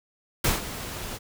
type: noise with ADSR envelope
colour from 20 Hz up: pink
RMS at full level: -21 dBFS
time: 0.44-1.19 s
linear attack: 6 ms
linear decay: 160 ms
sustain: -14 dB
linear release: 34 ms
effects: none